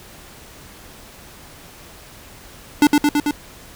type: tone with echo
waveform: square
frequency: 293.7 Hz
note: D4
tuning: in tune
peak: -9 dBFS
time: 2.82-2.87 s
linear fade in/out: 2 ms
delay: 110 ms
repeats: 4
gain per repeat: -2 dB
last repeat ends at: 3.31 s
effects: pink hiss -42 dBFS RMS until 3.75 s